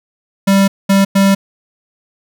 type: tone bursts at uneven times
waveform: square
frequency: 196 Hz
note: G3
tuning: in tune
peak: -8 dBFS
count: 3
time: 0.47-0.68 / 0.89-1.05 / 1.15-1.35 s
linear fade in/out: 10 ms
effects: none